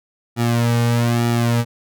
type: tone with flanger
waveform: sawtooth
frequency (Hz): 118.2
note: A#2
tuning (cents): +24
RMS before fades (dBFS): -17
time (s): 0.36-1.65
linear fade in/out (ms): 50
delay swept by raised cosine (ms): 1.9 to 3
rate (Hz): 1.1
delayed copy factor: -0.9
effects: none